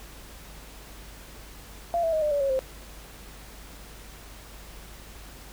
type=tone with pitch steps; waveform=sine; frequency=686 / 656.2 / 627.6 / 600.3 / 574.2 / 549.2 / 525.3 Hz; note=F5 / E5 / D#5 / D5 / D5 / C#5 / C5; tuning=-31 / -8 / +15 / +38 / -39 / -16 / +7 cents; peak=-22 dBFS; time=1.94-2.591 s; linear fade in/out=0 ms; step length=93 ms; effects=added 50 Hz sine -46 dBFS peak until 5.52 s + pink hiss -47 dBFS RMS until 5.52 s